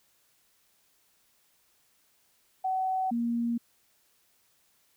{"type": "tone pair in turn", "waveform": "sine", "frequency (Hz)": [754, 235], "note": ["F#5", "A#3"], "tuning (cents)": [32, 14], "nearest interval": "octave + minor sixth", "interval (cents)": 2018, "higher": "first", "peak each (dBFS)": -26, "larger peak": "neither", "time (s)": [[2.64, 3.11], [3.11, 3.58]], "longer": "neither", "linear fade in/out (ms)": 10, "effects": ["white hiss -68 dBFS RMS until 4.96 s"]}